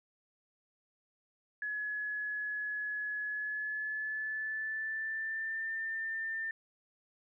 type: tone with pitch glide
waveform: sine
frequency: 1695 to 1794.8 Hz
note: G#6 to A6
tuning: +35 to +34 cents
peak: -34 dBFS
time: 1.62-6.51 s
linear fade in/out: 2 ms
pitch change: +99 cents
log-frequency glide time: 3.24-5.71 s
effects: none